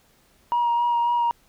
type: tone with vibrato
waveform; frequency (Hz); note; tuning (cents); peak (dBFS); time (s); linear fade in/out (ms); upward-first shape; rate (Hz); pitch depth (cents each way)
sine; 950; A#5; +33; -17; 0.52-1.31; 0; sine; 3.7; 15
effects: tanh soft clip ceiling -16 dBFS + pink hiss -60 dBFS RMS until 1.48 s